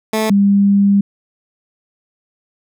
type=tone pair in turn; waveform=15% pulse / sine; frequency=218.5 / 200 Hz; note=A3 / G3; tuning=-12 / +35 cents; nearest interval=major second; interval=153 cents; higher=first; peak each=-8 dBFS; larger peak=neither; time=0.13-0.3 / 0.3-1.01 s; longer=second; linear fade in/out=5 ms; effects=none